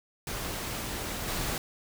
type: noise with level steps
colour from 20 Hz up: pink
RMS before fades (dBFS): -35 / -32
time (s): 0.27-1.58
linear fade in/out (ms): 2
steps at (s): 1.28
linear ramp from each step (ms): 2
effects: none